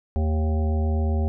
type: harmonic tone with a mistuned harmonic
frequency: 78.2 Hz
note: D#2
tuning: 9 cents sharp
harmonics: 1 / 3 / 5 / 7 / 9 / 10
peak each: -20 / -30 / -34 / -37 / -39 / -40 dBFS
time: 0.16-1.28 s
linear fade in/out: 0 ms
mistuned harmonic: 3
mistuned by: -59 cents
effects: none